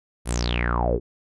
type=tone with low-pass filter sweep; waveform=sawtooth; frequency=59.8 Hz; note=A#1; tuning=45 cents sharp; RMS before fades=-23 dBFS; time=0.25-1 s; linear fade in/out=50 ms; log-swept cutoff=11000 to 360 Hz; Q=10; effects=none